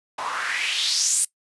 white noise with band-pass filter sweep, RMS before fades -24 dBFS, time 0.18-1.25 s, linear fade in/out 5 ms, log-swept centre 850 to 9500 Hz, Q 3.7, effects noise-tail reverb RT60 0.1 s tail -20 dB re dry + resampled to 24000 Hz

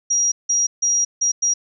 sine tone bursts at uneven times, 5720 Hz, F8, 41 cents sharp, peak -15 dBFS, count 5, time 0.1-0.32 / 0.49-0.67 / 0.82-1.05 / 1.21-1.32 / 1.42-1.54 s, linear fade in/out 10 ms, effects none

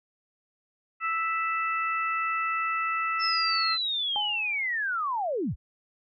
harmonic tone, 659.3 Hz, E5, in tune, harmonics 2 / 3 / 4, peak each -27 / -33 / -33 dBFS, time 1-3.78 s, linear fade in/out 50 ms
sine linear sweep, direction down, 5330 to 30.47 Hz, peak -26 dBFS, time 3.19-5.56 s, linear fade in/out 50 ms
sine tone with exponential decay, 836 Hz, G#5, 11 cents sharp, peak -27 dBFS, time 4.16-4.76 s, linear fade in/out 0 ms, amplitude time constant 130 ms
effects none

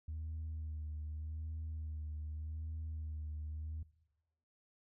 sine tone with vibrato, 77.78 Hz, D#2, in tune, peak -38 dBFS, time 0.08-3.83 s, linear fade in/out 5 ms, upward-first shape sine, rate 0.84 Hz, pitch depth 34 cents each way, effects noise-tail reverb RT60 1.0 s tail -20 dB re dry + tanh soft clip ceiling -37 dBFS

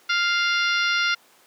harmonic tone, 698.5 Hz, F5, in tune, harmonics 2 / 3 / 4 / 5 / 6 / 7 / 8, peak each -22 / -26 / -28 / -30 / -32 / -33 / -34 dBFS, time 0.09-1.15 s, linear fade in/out 10 ms, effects pink hiss -55 dBFS RMS until 1.46 s + high-pass 400 Hz 12 dB/octave

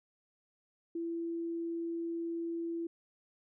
sine tone, 335.2 Hz, E4, 29 cents sharp, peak -34 dBFS, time 0.95-2.87 s, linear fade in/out 5 ms, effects none

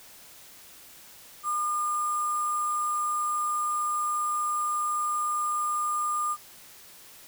sine tone with sample-and-hold, 1205 Hz, D6, 44 cents sharp, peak -25 dBFS, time 1.43-6.37 s, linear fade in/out 50 ms, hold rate 8820 Hz, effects white hiss -50 dBFS RMS until 7.27 s

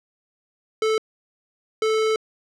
square tone bursts at uneven times, 437.9 Hz, A4, 8 cents flat, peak -19 dBFS, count 2, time 0.82-0.98 / 1.82-2.16 s, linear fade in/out 2 ms, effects low-pass 6000 Hz 12 dB/octave

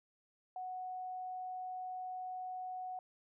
sine tone, 739 Hz, F#5, 2 cents flat, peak -40 dBFS, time 0.56-2.99 s, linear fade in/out 2 ms, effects none

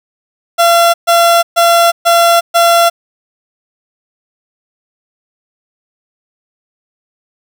30% pulse tone bursts, 682 Hz, F5, 41 cents flat, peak -3 dBFS, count 5, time 0.58-2.9 s, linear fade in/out 20 ms, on 360 ms, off 130 ms, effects none

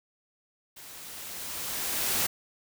white noise with level ramp, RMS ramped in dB -47 to -26 dBFS, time 0.76-2.27 s, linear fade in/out 10 ms, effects none

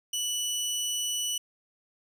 20% pulse tone, 2960 Hz, F#7, in tune, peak -23 dBFS, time 0.13-1.38 s, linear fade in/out 5 ms, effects none

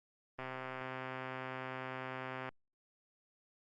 click train, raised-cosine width 0.5 ms, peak -27 dBFS, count 274, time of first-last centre 0.39-2.49 s, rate 130 Hz, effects Opus 24 kbps

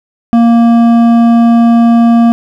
sine tone with hard clipping, 233.1 Hz, A#3, in tune, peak -5 dBFS, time 0.33-2.32 s, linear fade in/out 0 ms, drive 9 dB, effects none

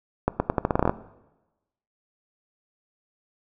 accelerating click train, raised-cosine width 1 ms, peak -6 dBFS, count 12, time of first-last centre 0.28-0.895 s, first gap 120 ms, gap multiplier 0.83, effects noise-tail reverb RT60 1.0 s tail -17 dB re dry

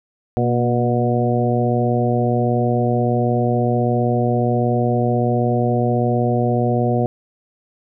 harmonic tone with a mistuned harmonic, 121.4 Hz, B2, 29 cents flat, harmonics 1 / 2 / 3 / 4 / 5 / 6, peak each -19 / -21 / -24 / -23 / -25 / -24 dBFS, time 0.37-7.06 s, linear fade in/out 0 ms, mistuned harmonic 2, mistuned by -37 cents, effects none

